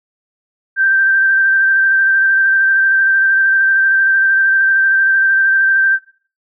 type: tone with vibrato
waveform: sine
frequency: 1568 Hz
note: G6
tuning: in tune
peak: -9 dBFS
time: 0.76-5.99 s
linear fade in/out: 50 ms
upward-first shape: square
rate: 13 Hz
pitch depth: 13 cents each way
effects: noise-tail reverb RT60 0.4 s tail -18 dB re dry